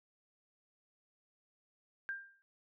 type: tone with exponential decay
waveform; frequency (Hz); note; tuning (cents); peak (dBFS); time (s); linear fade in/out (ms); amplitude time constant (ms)
sine; 1592; G6; +26; -34; 2.09-2.42; 0; 71
effects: none